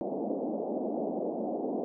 pink band-pass noise, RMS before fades -33 dBFS, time 0.01-1.84 s, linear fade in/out 0 ms, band 210 to 730 Hz, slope 48 dB/octave, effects none

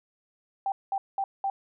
sine tone bursts, 784 Hz, G5, in tune, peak -25 dBFS, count 4, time 0.66-1.5 s, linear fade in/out 2 ms, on 60 ms, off 200 ms, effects none

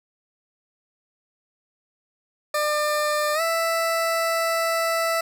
20% pulse tone with pitch glide, 599 to 660.8 Hz, D5 to E5, +34 to +4 cents, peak -16 dBFS, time 2.54-5.21 s, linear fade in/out 5 ms, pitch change +170 cents, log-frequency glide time 3.34-3.41 s, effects none

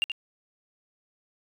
sine tone with echo, 2794 Hz, F7, in tune, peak -20 dBFS, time 0.02-0.04 s, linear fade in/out 0 ms, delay 78 ms, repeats 1, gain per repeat -8 dB, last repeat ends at 0.118 s, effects tanh soft clip ceiling -20 dBFS

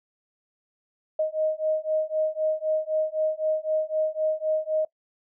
sine beating tone pair, 622.3 / 626.2 Hz, D#5 / D#5, 0 / +11 cents, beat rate 3.9 Hz, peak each -26 dBFS, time 1.19-4.85 s, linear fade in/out 5 ms, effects noise-tail reverb RT60 0.1 s tail -20 dB re dry

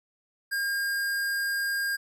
square tone, 1613 Hz, G6, 49 cents sharp, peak -27 dBFS, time 0.51-1.97 s, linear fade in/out 20 ms, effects none

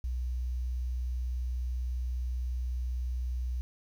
sine tone with quantisation, 61.8 Hz, B1, 2 cents sharp, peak -30 dBFS, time 0.04-3.61 s, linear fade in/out 0 ms, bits 10, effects none

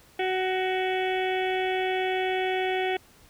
harmonic tone, 373.4 Hz, F#4, 16 cents sharp, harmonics 1 / 2 / 4 / 5 / 6 / 7 / 8 / 9, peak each -27 / -29 / -38 / -36 / -35 / -39 / -41 / -40 dBFS, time 0.19-2.97 s, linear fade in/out 5 ms, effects pink hiss -56 dBFS RMS until 3.29 s

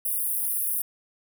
pink high-pass noise, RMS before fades -27 dBFS, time 0.05-0.82 s, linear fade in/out 5 ms, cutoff 9500 Hz, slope 96 dB/octave, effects none

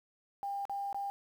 sine tone with dropouts, 799 Hz, G5, 33 cents sharp, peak -34 dBFS, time 0.43-1.1 s, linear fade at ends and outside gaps 0 ms, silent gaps 0.653-0.696 / 0.928-0.945 s, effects 10-bit

